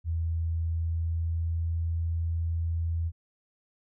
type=tone with pitch glide; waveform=sine; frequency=82.41 to 83.08 Hz; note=E2 to E2; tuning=0 to +14 cents; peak=-26 dBFS; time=0.04-3.12 s; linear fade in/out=50 ms; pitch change=+14 cents; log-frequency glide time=0.62-1.73 s; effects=none